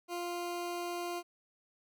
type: tone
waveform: 20% pulse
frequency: 349.2 Hz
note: F4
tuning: in tune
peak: -31 dBFS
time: 0.08-1.23 s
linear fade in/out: 50 ms
effects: none